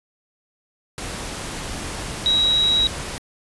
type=tone in noise; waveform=sine; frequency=3850 Hz; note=B7; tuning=45 cents flat; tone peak=-15 dBFS; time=2.26-2.87 s; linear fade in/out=0 ms; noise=pink; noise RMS=-30 dBFS; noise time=0.98-3.18 s; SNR=+12 dB; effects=resampled to 24000 Hz